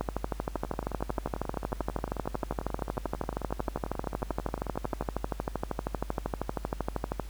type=two click trains; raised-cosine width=1 ms; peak=-21 / -15 dBFS; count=51 / 93; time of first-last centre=0.56-5.024 / 0.01-7.197 s; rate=11.2 / 12.8 Hz; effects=added 50 Hz sine -38 dBFS peak until 7.29 s + pink hiss -53 dBFS RMS until 7.29 s